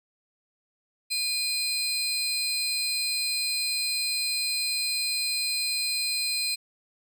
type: tone pair together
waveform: 30% pulse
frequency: 2453 / 4125 Hz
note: D#7 / C8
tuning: -25 / -25 cents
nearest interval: major sixth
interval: 900 cents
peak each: -29 / -24 dBFS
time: 1.1-6.56 s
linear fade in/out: 20 ms
effects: none